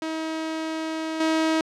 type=tone with level steps; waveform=sawtooth; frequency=319.1 Hz; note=D#4; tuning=44 cents sharp; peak=-23 / -16 dBFS; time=0.02-1.61 s; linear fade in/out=2 ms; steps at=1.2 s; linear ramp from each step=5 ms; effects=low-pass 6000 Hz 12 dB/octave